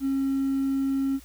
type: tone with hard clipping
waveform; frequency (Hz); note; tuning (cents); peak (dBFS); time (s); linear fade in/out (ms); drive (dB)
triangle; 271.3; C#4; -37; -23; 0-1.2; 50; 4
effects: added 60 Hz sine -49 dBFS peak until 1.24 s + white hiss -53 dBFS RMS until 1.24 s